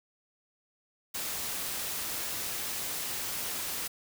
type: noise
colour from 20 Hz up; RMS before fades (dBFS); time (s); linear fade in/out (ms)
white; -35; 1.14-3.88; 10
effects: none